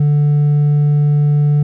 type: tone with hard clipping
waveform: sine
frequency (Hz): 146.83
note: D3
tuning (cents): 0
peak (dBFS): -10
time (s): 0-1.63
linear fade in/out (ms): 5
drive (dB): 2
effects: none